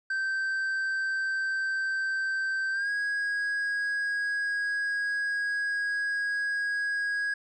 triangle tone with pitch glide, 1557 to 1649.6 Hz, G6 to G#6, -12 to -12 cents, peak -25 dBFS, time 0.1-7.34 s, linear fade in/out 5 ms, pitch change +100 cents, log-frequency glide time 2.72-2.9 s, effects resampled to 22050 Hz

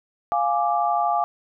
sine chord, D diminished, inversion first, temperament equal, 698.5 / 830.6 / 1174.7 Hz, F5 / Ab5 / D6, 0 / 0 / 0 cents, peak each -22 / -23 / -25 dBFS, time 0.32-1.24 s, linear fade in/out 0 ms, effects none

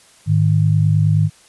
sine tone pair together, 104.68 / 154.1 Hz, G#2 / D#3, +14 / -16 cents, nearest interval perfect fifth, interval 670 cents, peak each -14 dBFS, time 0.26-1.3 s, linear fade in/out 50 ms, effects white hiss -49 dBFS RMS until 1.48 s + resampled to 24000 Hz

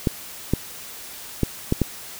clicks, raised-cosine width 3 ms, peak -5 dBFS, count 5, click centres 0.072 / 0.536 / 1.433 / 1.724 / 1.817 s, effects white hiss -38 dBFS RMS until 2.19 s

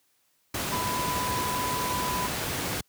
sine tone in noise, 995 Hz, B5, 13 cents sharp, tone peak -29 dBFS, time 0.72-2.27 s, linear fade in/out 5 ms, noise pink, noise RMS -30 dBFS, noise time 0.54-2.81 s, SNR -2 dB, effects white hiss -69 dBFS RMS until 2.88 s + high-pass 80 Hz 12 dB/octave

